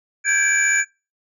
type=tone cluster; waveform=sine; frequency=1588 / 1663 / 2325 / 6870 Hz; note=G6 / G#6 / D7 / A8; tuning=+22 / +2 / -18 / -42 cents; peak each=-20 dBFS; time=0.24-0.85 s; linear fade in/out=50 ms; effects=noise-tail reverb RT60 0.3 s tail -25 dB re dry + tanh soft clip ceiling -8 dBFS